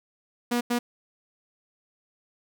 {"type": "tone bursts at uneven times", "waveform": "sawtooth", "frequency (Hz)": 240.9, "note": "B3", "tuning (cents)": -43, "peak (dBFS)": -19, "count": 2, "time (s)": [[0.51, 0.61], [0.7, 0.79]], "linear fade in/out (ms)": 10, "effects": []}